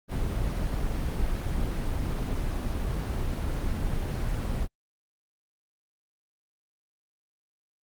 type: noise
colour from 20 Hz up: brown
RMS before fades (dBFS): -28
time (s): 0.08-4.68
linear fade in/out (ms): 50
effects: Opus 24 kbps